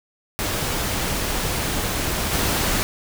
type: noise with level steps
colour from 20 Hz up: pink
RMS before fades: -24 / -21 dBFS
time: 0.39-2.83 s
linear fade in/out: 0 ms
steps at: 2.31 s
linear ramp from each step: 20 ms
effects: none